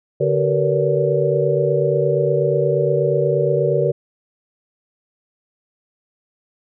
sine tone cluster, 143.9 / 381.6 / 456.7 / 485.1 / 572 Hz, D3 / G4 / A#4 / B4 / D5, -35 / -47 / -36 / -31 / -46 cents, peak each -21 dBFS, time 0.2-3.92 s, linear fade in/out 10 ms, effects none

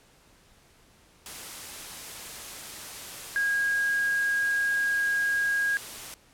sine tone in noise, 1635 Hz, G#6, 28 cents flat, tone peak -23 dBFS, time 3.36-5.77 s, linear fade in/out 0 ms, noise white, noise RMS -40 dBFS, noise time 1.26-6.14 s, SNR +14 dB, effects pink hiss -59 dBFS RMS until 6.33 s + low-pass 12000 Hz 12 dB/octave

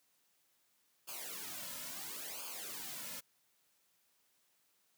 white noise with flanger, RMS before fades -45 dBFS, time 1.07-3.21 s, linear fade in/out 20 ms, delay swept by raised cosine 0.52 to 2.62 ms, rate 0.73 Hz, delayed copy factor -0.85, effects white hiss -75 dBFS RMS until 4.97 s + high-pass 100 Hz 12 dB/octave

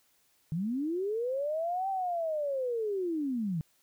sine linear two-way sweep, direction up then down, 150 to 784 to 150 Hz, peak -29 dBFS, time 0.52-3.61 s, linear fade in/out 0 ms, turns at 1.89 s, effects white hiss -69 dBFS RMS until 3.82 s

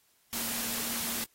sine tone in noise, 231.3 Hz, A#3, 13 cents flat, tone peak -44 dBFS, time 0.33-1.24 s, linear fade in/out 0 ms, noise white, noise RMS -34 dBFS, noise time 0.33-1.24 s, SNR -13 dB, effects white hiss -68 dBFS RMS until 1.34 s + AAC 48 kbps

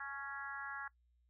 harmonic tone with a mistuned harmonic, 277.2 Hz, C#4, in tune, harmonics 3 / 4 / 5 / 6 / 7, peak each -51 / -49 / -47 / -45 / -55 dBFS, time 0-0.88 s, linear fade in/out 5 ms, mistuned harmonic 3, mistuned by +18 cents, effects noise-tail reverb RT60 0.1 s tail -20 dB re dry + added 60 Hz sine -70 dBFS peak until 1.29 s

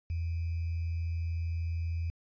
sine tone with sample-and-hold, 83.5 Hz, E2, 23 cents sharp, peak -30 dBFS, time 0.1-2.1 s, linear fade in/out 0 ms, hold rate 2450 Hz, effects resampled to 11025 Hz

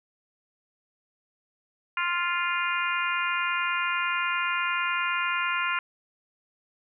harmonic tone, 349.2 Hz, F4, in tune, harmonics 3 / 4 / 5 / 6 / 7 / 8, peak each -30 / -29 / -35 / -34 / -32 / -35 dBFS, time 1.97-5.79 s, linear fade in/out 2 ms, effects none

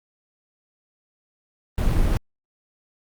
brown noise, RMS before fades -19 dBFS, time 1.78-2.17 s, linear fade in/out 0 ms, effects Opus 32 kbps

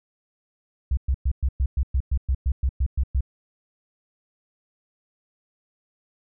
sine tone bursts, 65.41 Hz, C2, in tune, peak -18 dBFS, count 14, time 0.91-3.208 s, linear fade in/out 5 ms, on 62 ms, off 110 ms, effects none

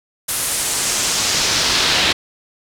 brown noise with band-pass filter sweep, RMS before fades -18 dBFS, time 0.28-2.13 s, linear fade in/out 10 ms, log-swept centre 11000 to 3700 Hz, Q 1.5, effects none

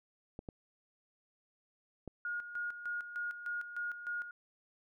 clicks, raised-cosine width 2 ms, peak -30 dBFS, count 3, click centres 0.391 / 0.488 / 2.077 s
sine tone with tremolo, 1432 Hz, F6, 43 cents sharp, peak -35 dBFS, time 2.25-4.31 s, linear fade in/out 2 ms, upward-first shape square, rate 3.3 Hz, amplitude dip 65%
effects none

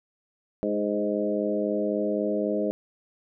harmonic tone with a mistuned harmonic, 103.83 Hz, G#2, in tune, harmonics 2 / 3 / 4 / 5 / 6, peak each -30 / -30 / -30 / -30 / -30 dBFS, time 0.63-2.71 s, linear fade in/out 0 ms, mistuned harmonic 4, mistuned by -16 cents, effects none

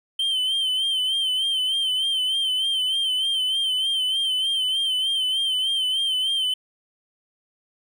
triangle tone with vibrato, 3100 Hz, G7, 20 cents flat, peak -19 dBFS, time 0.19-6.54 s, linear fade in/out 5 ms, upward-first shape sine, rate 3.3 Hz, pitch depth 57 cents each way, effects none

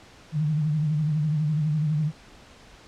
sine tone with vibrato, 152.5 Hz, D#3, 34 cents flat, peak -21 dBFS, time 0.32-2.12 s, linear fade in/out 50 ms, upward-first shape sine, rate 12 Hz, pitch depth 72 cents each way, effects pink hiss -50 dBFS RMS until 2.87 s + low-pass 6000 Hz 12 dB/octave

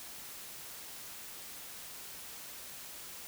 silence, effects white hiss -47 dBFS RMS until 3.27 s

